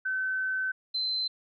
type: tone pair in turn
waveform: sine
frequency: 1527 / 4077 Hz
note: G6 / C8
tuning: -46 / -46 cents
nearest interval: octave + perfect fourth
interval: 1700 cents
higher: second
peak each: -27 dBFS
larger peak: neither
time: 0.05-0.72 / 0.94-1.28 s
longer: first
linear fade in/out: 10 ms
effects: none